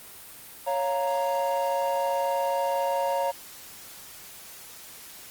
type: chord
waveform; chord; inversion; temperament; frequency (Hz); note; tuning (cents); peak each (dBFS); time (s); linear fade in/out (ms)
triangle; Bb minor; first; equal; 554.4 / 698.5 / 932.3; Db5 / F5 / Bb5; 0 / 0 / 0; -25 / -29 / -26; 0.66-3.32; 20
effects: white hiss -45 dBFS RMS until 5.3 s + Opus 32 kbps